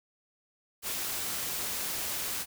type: noise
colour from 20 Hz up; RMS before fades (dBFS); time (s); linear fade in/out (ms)
white; -34; 0.82-2.46; 50
effects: none